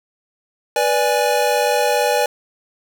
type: chord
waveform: square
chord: G# diminished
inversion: first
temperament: equal with one note detuned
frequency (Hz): 489.6 / 587.3 / 830.6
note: B4 / D5 / G#5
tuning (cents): -15 / 0 / 0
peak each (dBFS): -20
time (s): 0.76-2.26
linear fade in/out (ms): 2
effects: none